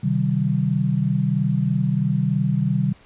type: tone cluster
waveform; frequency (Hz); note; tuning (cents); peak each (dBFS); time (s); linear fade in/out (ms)
sine; 131.2 / 154.3 / 192.4; C3 / D#3 / G3; +5 / -14 / -32; -22; 0.03-2.93; 10
effects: pink hiss -52 dBFS RMS until 3.05 s + resampled to 8000 Hz